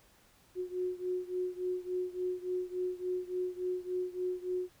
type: beating tone pair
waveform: sine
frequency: 363 / 366.5 Hz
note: F#4 / F#4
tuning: -33 / -16 cents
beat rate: 3.5 Hz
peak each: -35 / -37 dBFS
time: 0.55-4.7 s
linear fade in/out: 50 ms
effects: pink hiss -64 dBFS RMS until 4.8 s